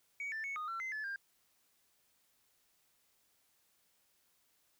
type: tone with pitch steps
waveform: sine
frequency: 2255 / 1772 / 2211 / 1237 / 1350 / 2065 / 1728 / 1598 Hz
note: C#7 / A6 / C#7 / D#6 / E6 / C7 / A6 / G6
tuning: +29 / +12 / -5 / -10 / +41 / -23 / -32 / +33 cents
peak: -36 dBFS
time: 0.2-1.16 s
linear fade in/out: 2 ms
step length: 120 ms
effects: tanh soft clip ceiling -36 dBFS + white hiss -74 dBFS RMS until 4.79 s